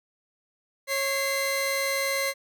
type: tone pair together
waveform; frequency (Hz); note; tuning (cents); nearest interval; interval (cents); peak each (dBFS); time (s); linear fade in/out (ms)
sawtooth; 548 / 2069; C#5 / C7; -20 / -20; octave + major seventh; 2300; -24; 0.87-2.34; 50
effects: none